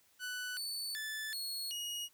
sawtooth tone with pitch steps, 1490 / 4482 / 1747 / 4335 / 2884 Hz, F#6 / C#8 / A6 / C#8 / F#7, +12 / +18 / -13 / -39 / -45 cents, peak -35 dBFS, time 0.19-2.09 s, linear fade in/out 50 ms, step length 380 ms, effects white hiss -69 dBFS RMS until 2.13 s

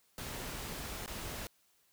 pink noise with dropouts, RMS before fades -42 dBFS, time 0.18-1.47 s, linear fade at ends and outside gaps 1 ms, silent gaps 1.061-1.077 s, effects white hiss -71 dBFS RMS until 1.92 s

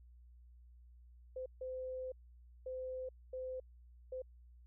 sine tone bursts at uneven times, 514 Hz, C5, 31 cents flat, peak -40 dBFS, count 5, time 1.36-1.46 / 1.61-2.12 / 2.66-3.09 / 3.33-3.6 / 4.12-4.22 s, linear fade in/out 5 ms, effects added 60 Hz sine -57 dBFS peak until 4.66 s

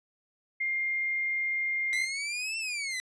sine tone, 2114 Hz, C7, 17 cents sharp, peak -27 dBFS, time 0.6-2.05 s, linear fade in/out 10 ms
sawtooth exponential two-way sweep, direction up then down, 1977 to 2700 to 1977 Hz, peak -28 dBFS, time 1.93-3 s, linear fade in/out 0 ms, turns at 2.58 s
effects resampled to 22050 Hz

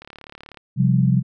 click train, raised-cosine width 0.3 ms, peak -23 dBFS, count 21, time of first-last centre 0.02-0.572 s, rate 36.2 Hz
sine chord, C suspended fourth, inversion none, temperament equal, 130.81 / 174.61 / 196 Hz, C3 / F3 / G3, 0 / 0 / 0 cents, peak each -16 / -19 / -21 dBFS, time 0.76-1.23 s, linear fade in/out 50 ms
effects none

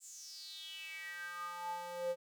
square tone with high-pass filter sweep, 175.1 Hz, F3, 5 cents sharp, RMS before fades -44 dBFS, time 0-2.16 s, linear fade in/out 50 ms, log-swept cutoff 7700 to 480 Hz, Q 7.1, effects none

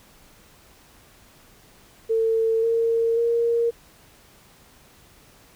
sine tone with pitch steps, 450 / 458.4 / 466.9 Hz, A4 / A#4 / A#4, +39 / -29 / +3 cents, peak -18 dBFS, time 2.09-3.71 s, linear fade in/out 20 ms, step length 540 ms, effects pink hiss -53 dBFS RMS until 5.55 s

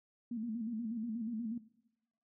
sine tone with vibrato, 227.5 Hz, A#3, 42 cents flat, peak -36 dBFS, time 0.31-1.58 s, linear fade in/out 5 ms, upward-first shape square, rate 8.3 Hz, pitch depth 80 cents each way, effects noise-tail reverb RT60 0.8 s tail -17 dB re dry

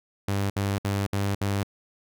sawtooth tone bursts, 99.6 Hz, G2, 28 cents sharp, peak -20 dBFS, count 5, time 0.28-1.632 s, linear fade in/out 5 ms, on 220 ms, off 63 ms, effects none

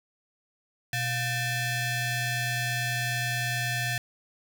sawtooth ring-modulated tone, 830.6 Hz, G#5, in tune, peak -20 dBFS, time 0.93-3.98 s, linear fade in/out 2 ms, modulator 954 Hz, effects none

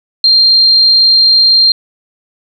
sine tone, 4186 Hz, C8, in tune, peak -4 dBFS, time 0.24-1.72 s, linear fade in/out 2 ms, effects none

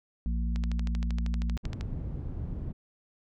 harmonic tone, 57.8 Hz, A#1, 14 cents flat, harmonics 1 / 3 / 4, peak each -27 / -37 / -39 dBFS, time 0.26-1.57 s, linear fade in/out 0 ms
click train, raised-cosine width 0.2 ms, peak -23 dBFS, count 17, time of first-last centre 0.56-1.81 s, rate 12.8 Hz
white low-pass noise, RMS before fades -35 dBFS, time 1.63-2.73 s, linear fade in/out 20 ms, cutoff 110 Hz, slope 12 dB/octave
effects none

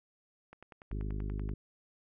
click train, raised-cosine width 0.5 ms, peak -35 dBFS, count 11, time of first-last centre 0.53-1.492 s, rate 10.4 Hz
harmonic tone, 51.2 Hz, G#1, 24 cents flat, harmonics 1 / 2 / 3 / 4 / 5 / 6 / 7 / 8, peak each -35 / -41 / -45 / -47 / -49 / -51 / -52 / -53 dBFS, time 0.91-1.54 s, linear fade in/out 5 ms
effects none

